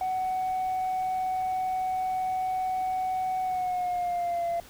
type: tone with pitch glide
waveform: sine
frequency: 747 to 685 Hz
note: F#5 to F5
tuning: +16 to -34 cents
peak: -24 dBFS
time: 0.01-4.6 s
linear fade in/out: 2 ms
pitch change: -150 cents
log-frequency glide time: 3.41-4.47 s
effects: tanh soft clip ceiling -24 dBFS + pink hiss -50 dBFS RMS until 4.69 s